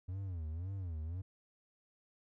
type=tone with vibrato; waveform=triangle; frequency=87.31 Hz; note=F2; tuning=in tune; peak=-36 dBFS; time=0.08-1.22 s; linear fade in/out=10 ms; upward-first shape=sine; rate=1.9 Hz; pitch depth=210 cents each way; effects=none